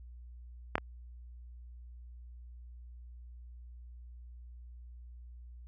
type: clicks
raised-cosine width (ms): 0.5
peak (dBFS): -12 / -19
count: 2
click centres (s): 0.755 / 0.781
effects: added 60 Hz sine -47 dBFS peak until 5.67 s